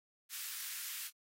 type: high-pass noise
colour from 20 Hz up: white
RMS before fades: -43 dBFS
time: 0.29-1.11 s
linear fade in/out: 50 ms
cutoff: 1400 Hz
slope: 24 dB/octave
effects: AAC 48 kbps